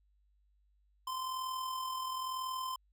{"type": "tone with amplitude modulation", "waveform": "square", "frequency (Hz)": 1035, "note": "C6", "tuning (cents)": -19, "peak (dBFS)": -35, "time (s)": [1.07, 2.76], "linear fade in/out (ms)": 5, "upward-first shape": "sine", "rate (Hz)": 41, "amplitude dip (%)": 40, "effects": ["added 50 Hz sine -68 dBFS peak until 2.92 s"]}